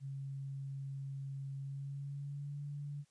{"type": "tone with pitch glide", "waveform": "sine", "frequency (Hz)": [137, 144.23], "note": ["C#3", "D3"], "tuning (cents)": [-20, -31], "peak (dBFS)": -40, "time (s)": [0, 3.05], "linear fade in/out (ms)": 50, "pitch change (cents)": 89, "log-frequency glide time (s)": [1.57, 2.62], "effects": ["white hiss -75 dBFS RMS until 3.1 s", "resampled to 22050 Hz"]}